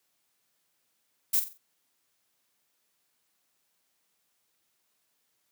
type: noise with echo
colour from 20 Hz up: violet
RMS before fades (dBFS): -24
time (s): 1.33-1.4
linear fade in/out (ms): 10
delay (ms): 45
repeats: 4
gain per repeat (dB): -9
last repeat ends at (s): 1.58
effects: white hiss -75 dBFS RMS until 5.51 s + high-pass 100 Hz 12 dB/octave